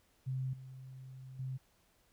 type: tone with level steps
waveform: sine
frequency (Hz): 130.81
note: C3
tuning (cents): 0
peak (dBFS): -34 / -47 / -37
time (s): 0.26-1.58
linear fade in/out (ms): 20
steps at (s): 0.53 / 1.39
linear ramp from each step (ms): 5
effects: pink hiss -71 dBFS RMS until 2.12 s